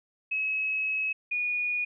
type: tone pair in turn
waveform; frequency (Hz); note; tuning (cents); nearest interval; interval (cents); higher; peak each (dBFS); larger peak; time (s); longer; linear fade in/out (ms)
sine; 2568 / 2454; E7 / D#7; -46 / -25; minor second; 79; first; -26; neither; 0.31-1.13 / 1.31-1.85; first; 10
effects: none